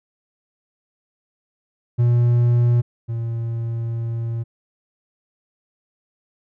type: tone pair in turn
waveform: triangle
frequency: 120 / 115.55 Hz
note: B2 / A#2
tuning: -49 / -15 cents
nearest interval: minor second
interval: 66 cents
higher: first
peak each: -11 / -20 dBFS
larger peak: first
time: 1.98-2.82 / 3.08-4.44 s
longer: second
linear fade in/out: 20 ms
effects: none